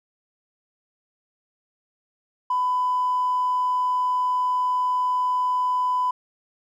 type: tone with tanh clipping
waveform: triangle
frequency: 1000 Hz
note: B5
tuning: 21 cents sharp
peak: -19 dBFS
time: 2.5-6.11 s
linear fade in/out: 5 ms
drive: 1 dB
effects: none